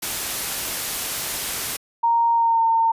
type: noise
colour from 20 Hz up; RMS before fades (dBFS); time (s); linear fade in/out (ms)
white; -26; 0.02-1.77; 10
type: tone with pitch glide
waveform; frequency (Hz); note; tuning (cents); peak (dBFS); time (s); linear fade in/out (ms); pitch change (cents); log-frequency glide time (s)
sine; 930 to 909.3; A#5 to A#5; -4 to -43; -15; 2.03-2.92; 10; -39; 2.33-2.63
effects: resampled to 32000 Hz